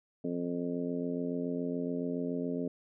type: harmonic tone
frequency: 87.1 Hz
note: F2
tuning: 4 cents flat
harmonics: 2 / 3 / 4 / 5 / 6 / 7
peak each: -39 / -34 / -43 / -38 / -47 / -43 dBFS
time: 0.24-2.68 s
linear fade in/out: 5 ms
effects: none